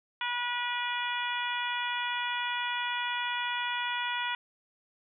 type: harmonic tone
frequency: 485.1 Hz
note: B4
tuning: 31 cents flat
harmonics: 2 / 3 / 4 / 5 / 6 / 7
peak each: -34 / -36 / -37 / -38 / -39 / -39 dBFS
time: 0.21-4.35 s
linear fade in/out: 2 ms
effects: none